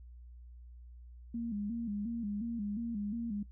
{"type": "tone with vibrato", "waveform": "sine", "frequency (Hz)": 218.6, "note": "A3", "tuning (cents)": -11, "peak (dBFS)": -34, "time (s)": [1.34, 3.43], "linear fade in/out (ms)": 5, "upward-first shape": "square", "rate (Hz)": 2.8, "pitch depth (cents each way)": 110, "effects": ["noise-tail reverb RT60 0.1 s tail -17 dB re dry", "added 60 Hz sine -49 dBFS peak until 3.51 s"]}